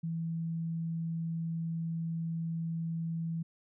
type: tone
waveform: sine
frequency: 164.81 Hz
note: E3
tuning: in tune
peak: -32 dBFS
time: 0.03-3.43 s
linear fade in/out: 10 ms
effects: none